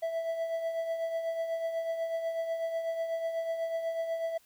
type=tone with tremolo; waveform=triangle; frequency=659.3 Hz; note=E5; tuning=in tune; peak=-26 dBFS; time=0.02-4.38 s; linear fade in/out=10 ms; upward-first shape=triangle; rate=8.1 Hz; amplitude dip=55%; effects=white hiss -64 dBFS RMS until 4.45 s